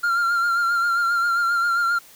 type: tone with vibrato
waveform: triangle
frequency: 1388 Hz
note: F6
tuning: 11 cents flat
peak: -16 dBFS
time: 0.03-1.99 s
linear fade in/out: 10 ms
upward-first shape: sine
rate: 7.5 Hz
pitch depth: 36 cents each way
effects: white hiss -48 dBFS RMS until 2.15 s